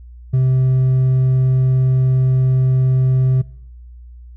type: tone with hard clipping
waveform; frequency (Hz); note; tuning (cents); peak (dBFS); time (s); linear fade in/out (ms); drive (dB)
sine; 129.8; C3; -13; -12; 0.33-3.42; 10; 2
effects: noise-tail reverb RT60 1.0 s tail -25 dB re dry + added 60 Hz sine -35 dBFS peak until 4.36 s